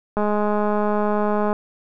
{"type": "click train", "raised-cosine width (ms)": 1, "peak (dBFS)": -9, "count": 285, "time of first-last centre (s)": [0.17, 1.529], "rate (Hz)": 209, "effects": []}